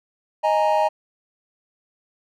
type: chord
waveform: triangle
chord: D# suspended fourth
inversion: none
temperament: equal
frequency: 622.3 / 830.6 / 932.3 Hz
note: D#5 / G#5 / A#5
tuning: 0 / 0 / 0 cents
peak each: -18 / -19 / -20 dBFS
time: 0.43-0.89 s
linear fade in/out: 20 ms
effects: none